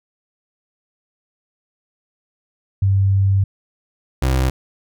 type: tone pair in turn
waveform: sine / 30% pulse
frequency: 97.6 / 65.14 Hz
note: G2 / C2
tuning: -7 / -7 cents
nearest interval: perfect fifth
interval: 700 cents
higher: first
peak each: -12 dBFS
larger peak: neither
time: 2.82-3.44 / 4.22-4.5 s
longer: first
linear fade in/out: 5 ms
effects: none